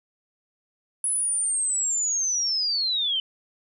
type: linear sweep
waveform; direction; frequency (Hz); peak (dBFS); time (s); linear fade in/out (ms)
sine; down; 10320 to 3016; -22; 1.04-3.2; 2
effects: none